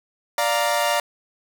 sawtooth chord, Bb major, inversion first, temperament equal, 587.3 / 698.5 / 932.3 Hz, D5 / F5 / Bb5, 0 / 0 / 0 cents, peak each -19 / -20 / -20 dBFS, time 0.38-1 s, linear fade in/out 2 ms, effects none

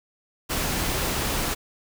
pink noise, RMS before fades -26 dBFS, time 0.49-1.55 s, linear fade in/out 20 ms, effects none

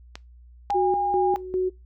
clicks, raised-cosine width 0.2 ms, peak -18 dBFS, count 2, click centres 0.155 / 0.705 s
sine tone, 811 Hz, G#5, 41 cents flat, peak -21 dBFS, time 0.7-1.36 s, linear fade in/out 0 ms
sine tone with tremolo, 370 Hz, F#4, in tune, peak -20 dBFS, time 0.74-1.7 s, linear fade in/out 20 ms, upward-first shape square, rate 2.5 Hz, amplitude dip 75%
effects noise-tail reverb RT60 0.2 s tail -22 dB re dry + added 60 Hz sine -46 dBFS peak until 1.85 s

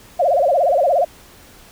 sine tone with vibrato, 622.3 Hz, D#5, in tune, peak -12 dBFS, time 0.19-1.05 s, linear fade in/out 10 ms, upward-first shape sine, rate 17 Hz, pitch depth 260 cents each way, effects pink hiss -45 dBFS RMS until 1.71 s

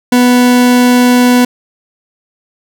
40% pulse tone, 246.9 Hz, B3, in tune, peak -4 dBFS, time 0.12-1.45 s, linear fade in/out 5 ms, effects none

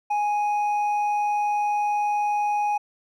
sine tone with hard clipping, 830.6 Hz, G#5, in tune, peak -22 dBFS, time 0.1-2.78 s, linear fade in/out 10 ms, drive 4 dB, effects none

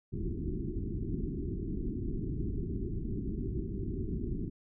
pink low-pass noise, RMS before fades -35 dBFS, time 0.12-4.5 s, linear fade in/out 20 ms, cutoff 400 Hz, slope 96 dB/octave, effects none

